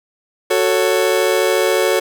40% pulse chord, F# minor, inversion none, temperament just, 370 / 444 / 555 Hz, F#4 / A4 / C#5, 0 / +16 / +2 cents, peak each -17 dBFS, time 0.5-2 s, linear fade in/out 10 ms, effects none

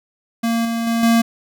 square tone with level steps, 230.4 Hz, A#3, 20 cents flat, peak -17 / -20 / -17 / -12 dBFS, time 0.43-1.22 s, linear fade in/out 10 ms, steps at 0.65 / 0.87 / 1.03 s, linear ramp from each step 2 ms, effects none

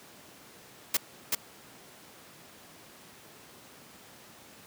white noise with echo, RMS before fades -25 dBFS, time 0.94-0.97 s, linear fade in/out 5 ms, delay 380 ms, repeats 1, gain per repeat -2 dB, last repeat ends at 1.35 s, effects pink hiss -52 dBFS RMS until 4.66 s + high-pass 150 Hz 12 dB/octave

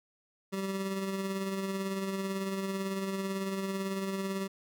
25% pulse tone with tremolo, 193.6 Hz, G3, 21 cents flat, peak -27 dBFS, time 0.52-4.48 s, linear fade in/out 20 ms, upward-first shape sine, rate 18 Hz, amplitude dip 35%, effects none

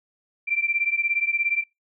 sine beating tone pair, 2349 / 2366 Hz, D7 / D7, 0 / +12 cents, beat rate 17 Hz, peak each -24 dBFS, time 0.47-1.64 s, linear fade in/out 20 ms, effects noise-tail reverb RT60 0.2 s tail -24 dB re dry

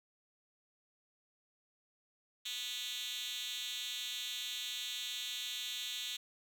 5% pulse tone with high-pass filter, 246.1 Hz, B3, 6 cents flat, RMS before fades -41 dBFS, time 2.45-6.17 s, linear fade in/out 10 ms, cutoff 3700 Hz, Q 4.6, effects none

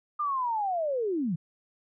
sine linear sweep, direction down, 1218 to 147.5 Hz, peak -26 dBFS, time 0.19-1.36 s, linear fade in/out 10 ms, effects none

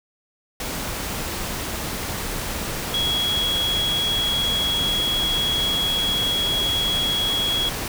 sine tone in noise, 3328 Hz, G#7, 3 cents sharp, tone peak -20 dBFS, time 2.94-7.69 s, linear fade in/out 2 ms, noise pink, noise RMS -28 dBFS, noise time 0.6-7.88 s, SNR +5 dB, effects none

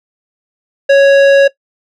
square tone, 554.4 Hz, C#5, in tune, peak -4 dBFS, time 0.89-1.48 s, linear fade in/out 10 ms, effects noise-tail reverb RT60 0.1 s tail -19 dB re dry + low-pass 3000 Hz 12 dB/octave

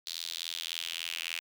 square tone with high-pass filter sweep, 41.78 Hz, E1, 24 cents sharp, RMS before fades -38 dBFS, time 0.06-1.4 s, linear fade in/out 10 ms, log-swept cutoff 4100 to 2600 Hz, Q 3.4, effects none

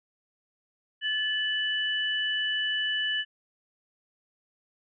sine tone pair together, 1734 / 2973 Hz, A6 / F#7, -26 / +8 cents, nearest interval major sixth, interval 934 cents, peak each -29 / -28 dBFS, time 1.01-3.25 s, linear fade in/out 50 ms, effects none

